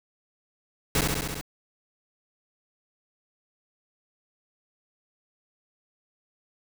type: noise with echo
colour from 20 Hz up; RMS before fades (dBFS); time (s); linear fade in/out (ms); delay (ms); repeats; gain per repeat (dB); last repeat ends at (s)
pink; -23; 0.95-1.01; 2; 67; 6; -2; 1.412
effects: none